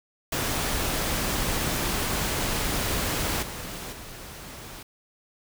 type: noise with level steps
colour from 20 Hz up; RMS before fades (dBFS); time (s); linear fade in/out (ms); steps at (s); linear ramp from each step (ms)
pink; -27 / -36 / -41; 0.32-4.83; 5; 3.42 / 3.92; 10
effects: none